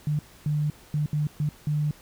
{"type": "tone bursts at uneven times", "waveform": "sine", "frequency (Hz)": 149.9, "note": "D3", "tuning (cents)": 36, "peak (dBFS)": -22, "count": 6, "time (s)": [[0.07, 0.19], [0.46, 0.7], [0.94, 1.06], [1.13, 1.27], [1.4, 1.49], [1.67, 1.91]], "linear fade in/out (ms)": 2, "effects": ["pink hiss -52 dBFS RMS until 2.01 s"]}